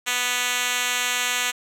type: tone with band-pass filter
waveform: 5% pulse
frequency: 246.9 Hz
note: B3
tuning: in tune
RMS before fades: -24 dBFS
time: 0.06-1.52 s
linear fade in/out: 20 ms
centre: 5400 Hz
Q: 0.59
effects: none